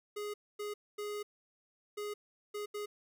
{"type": "tone bursts at uneven times", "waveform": "square", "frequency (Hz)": 415.3, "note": "G#4", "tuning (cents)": 0, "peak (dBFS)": -38, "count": 6, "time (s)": [[0.16, 0.34], [0.59, 0.74], [0.98, 1.23], [1.97, 2.14], [2.54, 2.66], [2.74, 2.86]], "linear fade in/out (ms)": 10, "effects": ["13-bit"]}